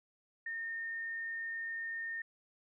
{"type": "tone", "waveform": "sine", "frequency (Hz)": 1827, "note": "A#6", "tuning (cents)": -35, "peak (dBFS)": -37, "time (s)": [0.46, 2.22], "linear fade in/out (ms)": 5, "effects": []}